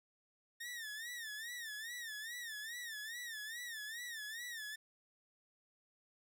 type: tone with vibrato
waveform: sawtooth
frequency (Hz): 1818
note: A#6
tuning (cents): -44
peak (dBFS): -40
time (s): 0.6-4.76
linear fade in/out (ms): 10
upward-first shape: sine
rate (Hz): 2.4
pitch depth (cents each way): 130
effects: none